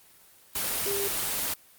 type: tone in noise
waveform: sine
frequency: 400 Hz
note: G4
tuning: 35 cents sharp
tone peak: -30 dBFS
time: 0.86-1.08 s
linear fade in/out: 5 ms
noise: white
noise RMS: -29 dBFS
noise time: 0.55-1.54 s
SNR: -4 dB
effects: white hiss -56 dBFS RMS until 1.78 s + Opus 24 kbps